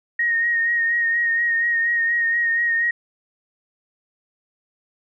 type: tone with vibrato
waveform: sine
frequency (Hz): 1864.7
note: A#6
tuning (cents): 0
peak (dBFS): -17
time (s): 0.19-2.91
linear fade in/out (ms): 5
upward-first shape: sine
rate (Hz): 4.2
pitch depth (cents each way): 28
effects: none

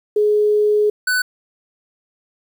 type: tone pair in turn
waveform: sine / square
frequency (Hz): 420 / 1496.7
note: G#4 / F#6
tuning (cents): +19 / +19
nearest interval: octave + minor seventh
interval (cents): 2200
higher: second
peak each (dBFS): -12 / -16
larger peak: first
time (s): 0.16-0.9 / 1.07-1.22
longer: first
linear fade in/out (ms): 5
effects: 8-bit

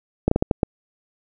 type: slowing click train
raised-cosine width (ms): 2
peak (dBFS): -3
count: 6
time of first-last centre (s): 0.28-0.632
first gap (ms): 34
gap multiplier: 1.37
effects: none

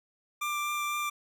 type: tone with vibrato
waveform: 25% pulse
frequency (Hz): 1184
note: D6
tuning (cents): +14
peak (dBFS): -26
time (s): 0.41-1.1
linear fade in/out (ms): 10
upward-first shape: triangle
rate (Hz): 4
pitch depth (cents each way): 10
effects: none

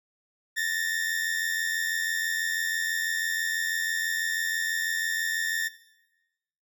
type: tone pair together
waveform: 40% pulse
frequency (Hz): 1760 / 1846.1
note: A6 / A#6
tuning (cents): 0 / -17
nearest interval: minor second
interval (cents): 83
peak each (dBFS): -28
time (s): 0.56-5.69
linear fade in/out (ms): 20
effects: noise-tail reverb RT60 1.0 s tail -18 dB re dry

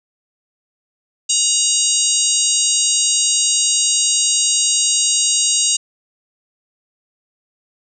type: harmonic tone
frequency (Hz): 950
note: A#5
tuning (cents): +33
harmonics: 3 / 4 / 5 / 6 / 7 / 8 / 9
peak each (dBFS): -23 / -23 / -24 / -26 / -17 / -21 / -22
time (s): 1.29-5.77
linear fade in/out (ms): 10
effects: none

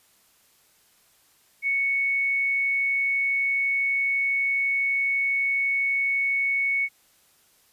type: tone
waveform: sine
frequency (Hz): 2217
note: C#7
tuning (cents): 0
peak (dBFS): -21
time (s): 1.62-6.89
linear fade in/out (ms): 50
effects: white hiss -61 dBFS RMS until 7.72 s + resampled to 32000 Hz

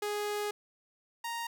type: tone pair in turn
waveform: sawtooth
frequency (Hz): 415.3 / 932.3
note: G#4 / A#5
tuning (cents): 0 / 0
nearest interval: octave + major second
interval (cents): 1400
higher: second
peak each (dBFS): -28 / -31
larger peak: first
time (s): 0.02-0.51 / 1.24-1.47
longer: first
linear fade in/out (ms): 5
effects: none

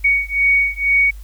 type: beating tone pair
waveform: sine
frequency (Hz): 2237 / 2239.1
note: C#7 / C#7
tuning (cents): +15 / +17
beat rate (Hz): 2.1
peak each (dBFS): -16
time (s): 0.04-1.11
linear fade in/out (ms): 10
effects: added 50 Hz sine -31 dBFS peak until 1.23 s + white hiss -51 dBFS RMS until 1.23 s

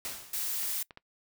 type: noise with exponential decay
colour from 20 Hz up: white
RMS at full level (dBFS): -35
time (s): 0.05-0.61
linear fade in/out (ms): 1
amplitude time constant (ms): 120
type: noise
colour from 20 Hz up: blue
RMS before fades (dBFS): -33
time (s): 0.33-0.83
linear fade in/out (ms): 5
type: clicks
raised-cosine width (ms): 0.3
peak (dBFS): -29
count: 3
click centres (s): 0.632 / 0.908 / 0.974
effects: noise-tail reverb RT60 0.1 s tail -22 dB re dry

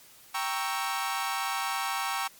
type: chord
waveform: sawtooth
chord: G diminished seventh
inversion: none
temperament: equal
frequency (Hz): 784 / 932.3 / 1108.7 / 1318.5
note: G5 / Bb5 / Db6 / Fb6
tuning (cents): 0 / 0 / 0 / 0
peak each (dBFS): -30 / -31 / -30 / -32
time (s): 0.34-2.28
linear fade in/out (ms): 10
effects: white hiss -54 dBFS RMS until 2.39 s + MP3 96 kbps

